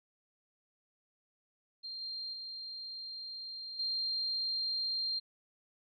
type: tone with level steps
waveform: sine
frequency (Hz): 4186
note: C8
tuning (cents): 0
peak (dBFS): -40 / -38 / -41 / -32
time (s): 1.83-5.2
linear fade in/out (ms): 20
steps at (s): 2.01 / 2.33 / 3.79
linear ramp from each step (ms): 5
effects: none